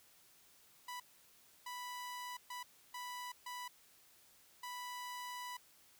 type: tone bursts at uneven times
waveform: sawtooth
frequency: 987.8 Hz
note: B5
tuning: in tune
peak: -40 dBFS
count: 6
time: 0.88-1 / 1.66-2.37 / 2.5-2.63 / 2.94-3.32 / 3.46-3.68 / 4.63-5.57 s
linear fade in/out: 5 ms
effects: white hiss -66 dBFS RMS until 5.99 s